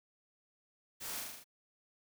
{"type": "noise with echo", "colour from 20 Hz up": "white", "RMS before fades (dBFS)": -44, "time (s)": [1, 1.21], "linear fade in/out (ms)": 20, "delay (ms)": 39, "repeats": 6, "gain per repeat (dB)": -2, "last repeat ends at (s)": 1.444, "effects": []}